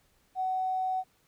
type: tone with tanh clipping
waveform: triangle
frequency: 749 Hz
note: F#5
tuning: 21 cents sharp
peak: -27 dBFS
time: 0.35-1.04 s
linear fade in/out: 50 ms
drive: 3 dB
effects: pink hiss -68 dBFS RMS until 1.27 s